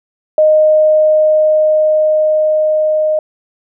sine tone with level ramp, 618 Hz, D#5, 12 cents flat, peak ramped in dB -5 to -10 dBFS, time 0.38-3.19 s, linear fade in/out 2 ms, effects none

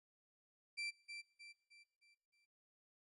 30% pulse tone with echo, 2349 Hz, D7, in tune, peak -39 dBFS, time 0.77-0.91 s, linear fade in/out 20 ms, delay 310 ms, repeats 5, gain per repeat -7 dB, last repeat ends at 2.46 s, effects noise-tail reverb RT60 0.9 s tail -21 dB re dry + resampled to 24000 Hz

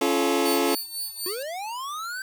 sawtooth chord, Db augmented, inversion none, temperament just, 277.2 / 346.5 / 433.1 Hz, Db4 / F4 / A4, 0 / -14 / -27 cents, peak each -21 dBFS, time 0.01-0.75 s, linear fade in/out 5 ms
15% pulse tone with tremolo, 4501 Hz, C#8, 26 cents sharp, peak -21 dBFS, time 0.45-1.43 s, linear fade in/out 5 ms, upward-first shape sine, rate 4 Hz, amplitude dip 75%
square linear sweep, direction up, 345.9 to 1568 Hz, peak -31 dBFS, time 1.26-2.22 s, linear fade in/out 2 ms
effects 8-bit

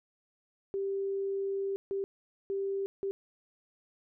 sine tone bursts at uneven times, 392.5 Hz, G4, 2 cents sharp, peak -30 dBFS, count 4, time 0.74-1.76 / 1.91-2.04 / 2.5-2.86 / 3.03-3.11 s, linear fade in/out 0 ms, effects none

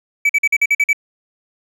triangle tone bursts, 2295 Hz, D7, 40 cents flat, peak -9 dBFS, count 8, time 0.25-0.931 s, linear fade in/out 5 ms, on 44 ms, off 47 ms, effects none

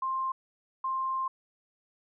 sine tone pair in turn, 1054 / 1054 Hz, C6 / C6, +12 / +12 cents, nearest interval unison, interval 0 cents, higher neither, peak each -28 dBFS, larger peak neither, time 0.02-0.32 / 0.84-1.28 s, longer second, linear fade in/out 5 ms, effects none

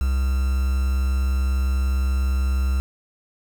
triangle tone with quantisation, 65.5 Hz, C2, 2 cents sharp, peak -16 dBFS, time 0.01-2.8 s, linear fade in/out 0 ms, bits 6, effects none

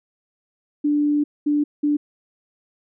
sine tone bursts at uneven times, 294 Hz, D4, 2 cents sharp, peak -16 dBFS, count 3, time 0.84-1.24 / 1.46-1.64 / 1.83-1.97 s, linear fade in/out 10 ms, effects none

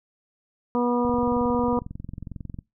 harmonic tone, 242.8 Hz, B3, 29 cents flat, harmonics 1 / 2 / 3 / 4 / 5, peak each -23 / -25 / -33 / -28 / -34 dBFS, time 0.75-1.79 s, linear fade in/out 0 ms
click train, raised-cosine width 5 ms, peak -23 dBFS, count 35, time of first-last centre 1.05-2.588 s, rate 22.1 Hz
effects noise-tail reverb RT60 0.2 s tail -23 dB re dry

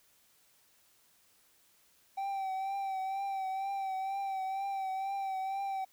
triangle tone with vibrato, 775 Hz, G5, 20 cents flat, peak -31 dBFS, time 2.17-5.85 s, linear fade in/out 10 ms, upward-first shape triangle, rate 2.1 Hz, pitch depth 42 cents each way, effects white hiss -67 dBFS RMS until 5.92 s

